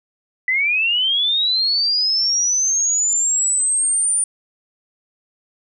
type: linear sweep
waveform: sine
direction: up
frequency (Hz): 1975 to 9340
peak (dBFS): -15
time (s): 0.48-4.24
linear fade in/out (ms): 2
effects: none